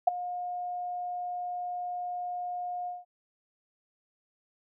sine tone with ADSR envelope, 715 Hz, F5, 41 cents sharp, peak -15 dBFS, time 0.07-3.05 s, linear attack 8 ms, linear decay 13 ms, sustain -17 dB, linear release 180 ms, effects none

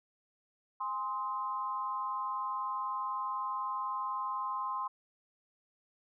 sine tone with amplitude modulation, 1044 Hz, C6, 4 cents flat, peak -29 dBFS, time 0.8-4.88 s, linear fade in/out 10 ms, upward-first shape sine, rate 220 Hz, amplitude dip 85%, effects none

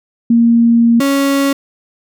sine / 35% pulse tone pair in turn, 233.1 / 277.2 Hz, A#3 / C#4, 0 / 0 cents, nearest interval minor third, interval 300 cents, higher second, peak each -6 / -9 dBFS, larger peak first, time 0.3-1 / 1-1.53 s, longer first, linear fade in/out 5 ms, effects none

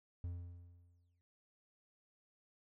triangle tone with exponential decay, 87.31 Hz, F2, in tune, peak -36 dBFS, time 0.24-1.21 s, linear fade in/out 0 ms, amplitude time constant 210 ms, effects none

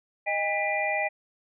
sine tone cluster, 622 / 807 / 1981 / 2400 Hz, D#5 / G#5 / B6 / D7, -1 / -50 / +5 / +37 cents, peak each -30 dBFS, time 0.26-1.09 s, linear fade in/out 20 ms, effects none

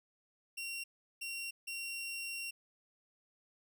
sawtooth tone bursts at uneven times, 2746 Hz, F7, 30 cents flat, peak -36 dBFS, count 3, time 0.57-0.84 / 1.21-1.51 / 1.67-2.51 s, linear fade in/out 10 ms, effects none

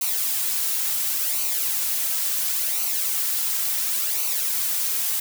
blue noise with flanger, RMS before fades -24 dBFS, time 0.01-5.2 s, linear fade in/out 5 ms, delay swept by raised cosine 0.57 to 3.47 ms, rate 0.71 Hz, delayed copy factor -0.6, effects none

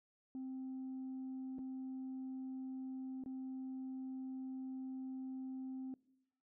sine tone with dropouts, 261.6 Hz, C4, in tune, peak -40 dBFS, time 0.35-5.94 s, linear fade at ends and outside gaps 1 ms, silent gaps 1.584-1.59 / 3.238-3.26 s, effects noise-tail reverb RT60 0.9 s tail -23 dB re dry + tanh soft clip ceiling -40 dBFS

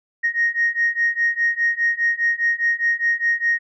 sine beating tone pair, 1864.7 / 1869.6 Hz, A#6 / A#6, 0 / +5 cents, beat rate 4.9 Hz, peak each -20 / -19 dBFS, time 0.23-3.59 s, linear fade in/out 20 ms, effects tanh soft clip ceiling -10 dBFS

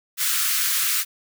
white high-pass noise, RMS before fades -22 dBFS, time 0.17-1.05 s, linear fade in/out 50 ms, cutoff 1200 Hz, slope 48 dB/octave, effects none

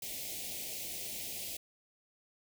white band-stop noise, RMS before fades -41 dBFS, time 0.02-1.57 s, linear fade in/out 5 ms, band 750 to 2100 Hz, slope 48 dB/octave, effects none

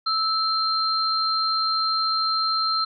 sine tone pair together, 1311 / 4162 Hz, E6 / C8, -10 / -10 cents, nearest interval octave + minor sixth, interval 2000 cents, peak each -23 dBFS, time 0.06-2.85 s, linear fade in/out 10 ms, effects none

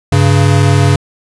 square tone pair together, 98 / 138.59 Hz, G2 / C#3, 0 / 0 cents, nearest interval tritone, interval 600 cents, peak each -10 dBFS, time 0.12-0.96 s, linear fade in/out 5 ms, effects resampled to 24000 Hz

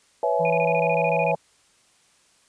sine chord, C# minor seventh, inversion third, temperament equal with one note detuned, 493.9 / 554.4 / 659.3 / 847.6 Hz, B4 / C#5 / E5 / G#5, 0 / 0 / 0 / +35 cents, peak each -25 dBFS, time 0.23-1.35 s, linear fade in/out 2 ms
harmonic tone, 164.81 Hz, E3, in tune, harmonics 1 / 3 / 5 / 6, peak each -29 / -39 / -43 / -45 dBFS, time 0.39-1.36 s, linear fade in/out 20 ms
sine tone bursts, 2454 Hz, D#7, 25 cents flat, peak -26 dBFS, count 12, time 0.45-1.315 s, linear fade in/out 2 ms, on 51 ms, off 23 ms
effects white hiss -60 dBFS RMS until 2.48 s + resampled to 22050 Hz

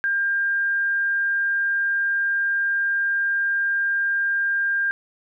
sine tone, 1600 Hz, G6, 35 cents sharp, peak -19 dBFS, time 0.04-4.91 s, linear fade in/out 0 ms, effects none

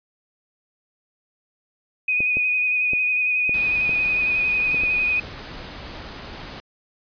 sine tone with vibrato, 2489 Hz, D#7, in tune, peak -18 dBFS, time 2.08-5.2 s, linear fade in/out 5 ms, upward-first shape sine, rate 11 Hz, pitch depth 24 cents each way
clicks, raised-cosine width 2 ms, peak -18 dBFS, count 7, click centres 2.205 / 2.37 / 2.934 / 3.494 / 3.893 / 4.745 / 4.836 s
pink noise, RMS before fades -36 dBFS, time 3.54-6.6 s, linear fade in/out 0 ms
effects resampled to 11025 Hz

